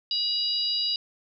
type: harmonic tone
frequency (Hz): 966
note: B5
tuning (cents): -39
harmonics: 3 / 4 / 5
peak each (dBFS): -32 / -29 / -26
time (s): 0.11-0.96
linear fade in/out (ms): 2
effects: none